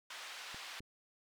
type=band-pass noise; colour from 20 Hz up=white; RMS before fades=-48 dBFS; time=0.1-0.8 s; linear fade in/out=5 ms; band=860 to 3700 Hz; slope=12 dB/octave
type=clicks; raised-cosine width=3 ms; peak=-40 dBFS; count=2; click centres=0.545 / 0.805 s
effects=none